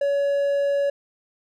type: tone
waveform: triangle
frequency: 564 Hz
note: C#5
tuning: 30 cents sharp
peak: -17 dBFS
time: 0.01-0.9 s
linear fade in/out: 5 ms
effects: none